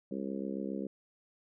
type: harmonic tone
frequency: 67.4 Hz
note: C#2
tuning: 48 cents flat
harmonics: 3 / 4 / 5 / 6 / 7 / 8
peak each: -38 / -40 / -42 / -44 / -45 / -46 dBFS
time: 0.11-0.87 s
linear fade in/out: 5 ms
effects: none